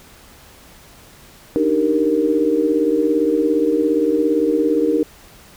sine chord, Eb major seventh, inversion third, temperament equal, 293.7 / 311.1 / 392 / 466.2 Hz, D4 / Eb4 / G4 / Bb4, 0 / 0 / 0 / 0 cents, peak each -22 / -18 / -22 / -18 dBFS, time 1.56-5.03 s, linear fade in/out 0 ms, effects pink hiss -45 dBFS RMS until 5.56 s

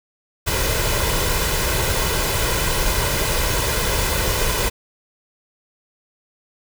pink noise with comb filter, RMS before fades -20 dBFS, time 0.46-4.7 s, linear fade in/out 20 ms, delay 2 ms, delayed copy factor +0.55, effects none

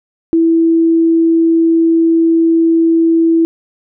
sine tone, 329.4 Hz, E4, 1 cent flat, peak -7 dBFS, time 0.33-3.45 s, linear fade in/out 0 ms, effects none

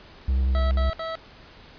triangle tone with vibrato, 65.41 Hz, C2, in tune, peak -17 dBFS, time 0.28-0.9 s, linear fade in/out 5 ms, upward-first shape square, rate 11 Hz, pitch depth 25 cents each way
25% pulse tone bursts, 651 Hz, E5, 22 cents flat, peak -25 dBFS, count 3, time 0.55-1.154 s, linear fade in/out 0 ms, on 160 ms, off 62 ms
effects pink hiss -48 dBFS RMS until 1.78 s + resampled to 11025 Hz

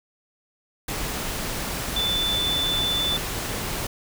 sine tone in noise, 3510 Hz, A7, 5 cents flat, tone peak -22 dBFS, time 1.96-3.17 s, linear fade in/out 5 ms, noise pink, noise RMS -29 dBFS, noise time 0.88-3.87 s, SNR +4 dB, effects none

